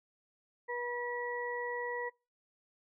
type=harmonic tone; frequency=484.2 Hz; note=B4; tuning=34 cents flat; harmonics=1 / 2 / 4; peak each=-38 / -40 / -40 dBFS; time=0.68-2.1 s; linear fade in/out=20 ms; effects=noise-tail reverb RT60 0.3 s tail -25 dB re dry